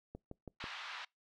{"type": "click train", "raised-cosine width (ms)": 2, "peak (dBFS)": -32, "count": 4, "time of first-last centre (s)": [0.15, 0.641], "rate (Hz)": 6.11}
{"type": "band-pass noise", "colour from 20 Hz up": "pink", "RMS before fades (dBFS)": -46, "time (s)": [0.6, 1.05], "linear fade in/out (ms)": 5, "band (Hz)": [960, 4100], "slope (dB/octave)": 24}
{"effects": ["noise-tail reverb RT60 0.2 s tail -26 dB re dry"]}